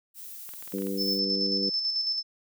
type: noise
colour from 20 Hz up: violet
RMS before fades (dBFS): -42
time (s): 0.14-1.2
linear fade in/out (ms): 50
type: clicks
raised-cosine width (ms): 0.3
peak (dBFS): -31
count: 8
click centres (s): 0.491 / 0.537 / 0.625 / 0.677 / 0.722 / 0.785 / 0.821 / 0.869
type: harmonic tone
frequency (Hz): 98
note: G2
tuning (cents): 0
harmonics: 2 / 3 / 4 / 5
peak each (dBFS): -32 / -34 / -35 / -36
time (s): 0.73-1.7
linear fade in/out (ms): 10
type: tone with tremolo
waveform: sine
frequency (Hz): 5274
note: E8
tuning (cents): 0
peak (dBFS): -24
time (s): 0.97-2.23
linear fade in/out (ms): 50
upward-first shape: square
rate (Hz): 9.1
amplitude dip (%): 40
effects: none